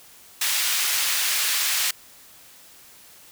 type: high-pass noise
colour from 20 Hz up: pink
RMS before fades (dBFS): -23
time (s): 0.41-1.91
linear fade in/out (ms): 5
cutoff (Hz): 2100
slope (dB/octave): 12
effects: white hiss -49 dBFS RMS until 3.31 s